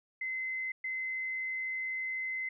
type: tone bursts at uneven times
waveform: sine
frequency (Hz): 2054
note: C7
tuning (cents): -33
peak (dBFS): -33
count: 2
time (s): 0.21-0.72 / 0.84-2.49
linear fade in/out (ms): 5
effects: none